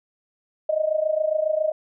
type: tone with amplitude modulation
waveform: sine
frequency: 622.3 Hz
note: D#5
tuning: in tune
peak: -16 dBFS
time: 0.69-1.72 s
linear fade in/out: 5 ms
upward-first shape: sine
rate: 27.3 Hz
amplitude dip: 80%
effects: none